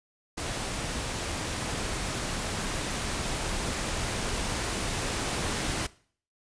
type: noise with level ramp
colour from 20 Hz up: pink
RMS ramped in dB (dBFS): -33 to -30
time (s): 0.37-5.87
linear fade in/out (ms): 10
effects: noise-tail reverb RT60 0.5 s tail -20 dB re dry + resampled to 22050 Hz